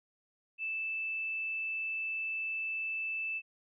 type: tone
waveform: sine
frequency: 2637 Hz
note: E7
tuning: in tune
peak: -33 dBFS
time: 0.58-3.42 s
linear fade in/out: 50 ms
effects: none